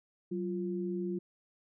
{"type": "tone pair together", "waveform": "sine", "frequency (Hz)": [188, 349.2], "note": ["F#3", "F4"], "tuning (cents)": [28, 0], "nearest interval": "major seventh", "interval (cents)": 1072, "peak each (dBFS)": [-35, -35], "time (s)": [0.31, 1.19], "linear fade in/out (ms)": 10, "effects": []}